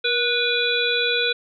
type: harmonic tone with a mistuned harmonic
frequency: 490.6 Hz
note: B4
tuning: 12 cents flat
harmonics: 1 / 3 / 5 / 7 / 8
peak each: -25 / -25 / -25 / -25 / -25 dBFS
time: 0.04-1.33 s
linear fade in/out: 10 ms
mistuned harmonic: 1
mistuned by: -46 cents
effects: none